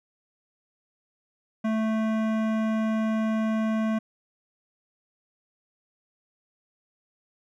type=tone with hard clipping; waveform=sine; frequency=220 Hz; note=A3; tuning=in tune; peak=-25 dBFS; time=1.64-3.99 s; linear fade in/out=10 ms; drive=16 dB; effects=none